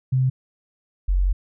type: tone pair in turn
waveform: sine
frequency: 130 / 45.96 Hz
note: C3 / F#1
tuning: -11 / -11 cents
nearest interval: octave + tritone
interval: 1800 cents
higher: first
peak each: -16 dBFS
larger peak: neither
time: 0.12-0.3 / 1.08-1.33 s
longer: second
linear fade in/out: 10 ms
effects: none